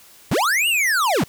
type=linear two-way sweep; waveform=square; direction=up then down; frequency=73.42 to 2913 to 103.1 Hz; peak=-17 dBFS; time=0.31-1.24 s; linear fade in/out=5 ms; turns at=0.68 s; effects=white hiss -48 dBFS RMS until 1.28 s